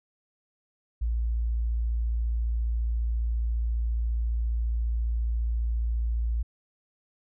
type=tone; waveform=sine; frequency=57.3 Hz; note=A#1; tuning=29 cents flat; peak=-24 dBFS; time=1.01-6.43 s; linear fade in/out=10 ms; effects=none